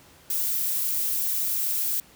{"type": "noise", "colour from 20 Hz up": "violet", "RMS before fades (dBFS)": -26, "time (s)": [0.3, 2], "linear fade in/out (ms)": 2, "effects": ["pink hiss -53 dBFS RMS until 2.15 s", "high-pass 60 Hz 12 dB/octave"]}